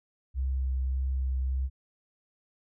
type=tone with vibrato; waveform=sine; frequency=65.41 Hz; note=C2; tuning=in tune; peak=-26 dBFS; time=0.34-1.7 s; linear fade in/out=50 ms; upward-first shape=triangle; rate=1.7 Hz; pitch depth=16 cents each way; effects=none